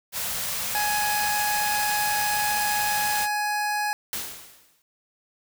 white band-stop noise, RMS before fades -29 dBFS, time 0.12-3.28 s, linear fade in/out 50 ms, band 250 to 450 Hz, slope 96 dB/octave
25% pulse tone, 836 Hz, G#5, 11 cents sharp, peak -20 dBFS, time 0.75-3.93 s, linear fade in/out 0 ms
white noise with exponential decay, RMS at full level -28 dBFS, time 4.13-4.82 s, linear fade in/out 1 ms, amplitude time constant 150 ms
effects none

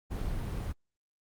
brown noise, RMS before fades -34 dBFS, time 0.1-0.73 s, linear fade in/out 20 ms, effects Opus 24 kbps

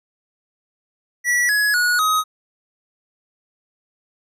square tone with pitch steps, 1944 / 1682.6 / 1456.4 / 1260.5 Hz, B6 / G#6 / F#6 / D#6, -28 / +22 / -28 / +22 cents, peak -16 dBFS, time 1.24-2.24 s, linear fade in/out 50 ms, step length 250 ms, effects resampled to 32000 Hz

